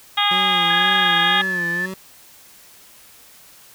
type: harmonic tone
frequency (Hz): 410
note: G#4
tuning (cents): -22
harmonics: 2 / 3 / 4 / 5 / 6 / 7 / 8 / 9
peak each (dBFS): -22 / -22 / -27 / -25 / -29 / -28 / -20 / -24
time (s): 0.17-1.42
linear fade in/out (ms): 10
type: tone with vibrato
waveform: 25% pulse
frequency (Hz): 179.9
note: F#3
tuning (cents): -48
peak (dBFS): -24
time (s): 0.31-1.94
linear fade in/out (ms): 2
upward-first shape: sine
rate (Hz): 2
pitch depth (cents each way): 90
type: tone with pitch glide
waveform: sine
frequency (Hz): 1668 to 1753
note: G#6 to A6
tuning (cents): +7 to -7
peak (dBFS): -20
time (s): 0.7-1.86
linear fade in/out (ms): 5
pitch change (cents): +86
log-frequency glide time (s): 1.15-1.63
effects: white hiss -47 dBFS RMS until 3.74 s